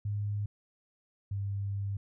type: tone pair in turn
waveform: sine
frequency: 103 / 99.66 Hz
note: G#2 / G2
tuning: -14 / +29 cents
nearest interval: minor second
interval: 57 cents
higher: first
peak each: -30 / -31 dBFS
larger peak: first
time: 0.05-0.46 / 1.31-1.97 s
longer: second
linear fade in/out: 5 ms
effects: none